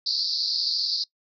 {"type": "band-pass noise", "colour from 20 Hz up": "pink", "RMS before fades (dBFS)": -26, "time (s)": [0.06, 1.04], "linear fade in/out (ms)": 5, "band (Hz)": [4200, 5000], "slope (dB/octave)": 96, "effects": ["noise-tail reverb RT60 0.1 s tail -22 dB re dry"]}